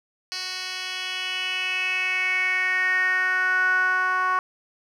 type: tone with band-pass filter sweep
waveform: 10% pulse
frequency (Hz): 370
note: F#4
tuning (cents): 0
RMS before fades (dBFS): -24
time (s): 0.32-4.39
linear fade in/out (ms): 0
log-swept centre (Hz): 4200 to 1200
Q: 5.7
effects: none